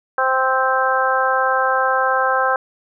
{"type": "harmonic tone", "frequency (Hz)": 261.6, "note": "C4", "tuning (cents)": 0, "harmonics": [2, 3, 4, 5, 6], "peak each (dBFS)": [-21, -21, -21, -21, -21], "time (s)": [0.18, 2.56], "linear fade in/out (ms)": 2, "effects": []}